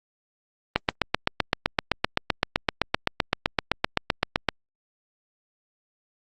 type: click train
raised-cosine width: 0.3 ms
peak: -3 dBFS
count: 30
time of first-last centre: 0.76-4.488 s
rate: 7.78 Hz
effects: Opus 24 kbps